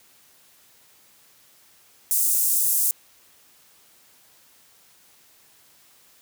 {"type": "high-pass noise", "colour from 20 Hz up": "pink", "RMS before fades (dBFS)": -21, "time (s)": [2.11, 2.91], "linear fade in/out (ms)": 0, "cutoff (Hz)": 8200, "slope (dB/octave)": 24, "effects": ["white hiss -56 dBFS RMS until 6.21 s", "high-pass 60 Hz 12 dB/octave"]}